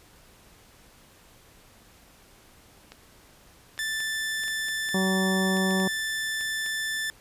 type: clicks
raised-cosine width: 0.2 ms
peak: -25 dBFS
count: 12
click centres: 2.92 / 3.778 / 4.004 / 4.436 / 4.481 / 4.685 / 4.889 / 5.57 / 5.708 / 5.801 / 6.41 / 6.662 s
type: tone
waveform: sawtooth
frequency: 1763 Hz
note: A6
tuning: 3 cents sharp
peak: -24 dBFS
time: 3.79-7.1 s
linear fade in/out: 0 ms
type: harmonic tone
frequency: 189.4 Hz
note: F#3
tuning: 41 cents sharp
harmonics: 1 / 2 / 3 / 4 / 5 / 6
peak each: -24 / -30 / -34 / -36 / -38 / -40 dBFS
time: 4.94-5.88 s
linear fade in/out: 5 ms
effects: pink hiss -55 dBFS RMS until 7.2 s + resampled to 32000 Hz